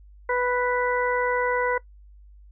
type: harmonic tone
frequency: 493.9 Hz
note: B4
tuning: in tune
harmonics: 1 / 2 / 3 / 4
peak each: -24 / -27 / -29 / -30 dBFS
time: 0.29-1.78 s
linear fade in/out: 5 ms
effects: noise-tail reverb RT60 0.1 s tail -20 dB re dry + added 50 Hz sine -46 dBFS peak until 2.51 s